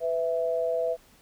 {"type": "tone pair together", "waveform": "sine", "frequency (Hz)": [499.7, 659.3], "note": ["B4", "E5"], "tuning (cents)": [20, 0], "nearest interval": "perfect fourth", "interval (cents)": 480, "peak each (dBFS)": -27, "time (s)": [0, 0.97], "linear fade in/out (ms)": 50, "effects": ["pink hiss -58 dBFS RMS until 1.21 s"]}